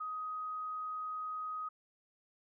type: tone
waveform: sine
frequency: 1255 Hz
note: D#6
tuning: 15 cents sharp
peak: -37 dBFS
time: 0-1.69 s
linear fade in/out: 10 ms
effects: none